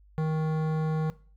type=tone with hard clipping; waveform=sine; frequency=157 Hz; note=D#3; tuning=16 cents sharp; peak=-27 dBFS; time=0.18-1.1 s; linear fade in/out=0 ms; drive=15 dB; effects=noise-tail reverb RT60 0.4 s tail -18 dB re dry + added 50 Hz sine -54 dBFS peak until 1.36 s